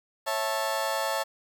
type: chord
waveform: 30% pulse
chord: A major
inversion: first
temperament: just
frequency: 550 / 660 / 880 Hz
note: C#5 / E5 / A5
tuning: -14 / +2 / 0 cents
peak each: -29 / -29 / -28 dBFS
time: 0.26-1.24 s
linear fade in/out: 20 ms
effects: 9-bit